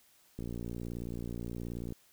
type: click train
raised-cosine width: 3 ms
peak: -27 dBFS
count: 91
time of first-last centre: 0.39-1.923 s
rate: 58.7 Hz
effects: white hiss -65 dBFS RMS until 2.12 s